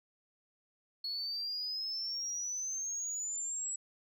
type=exponential sweep; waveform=sine; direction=up; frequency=4343 to 7810 Hz; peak=-34 dBFS; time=1.04-3.76 s; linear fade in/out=5 ms; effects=tanh soft clip ceiling -31 dBFS